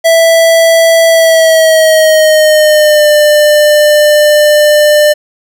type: tone with pitch glide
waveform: square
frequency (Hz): 659.3 to 597.6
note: E5 to D5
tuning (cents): 0 to +30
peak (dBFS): -4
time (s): 0.04-5.14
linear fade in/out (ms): 20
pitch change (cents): -170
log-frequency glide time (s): 1.08-3.12
effects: none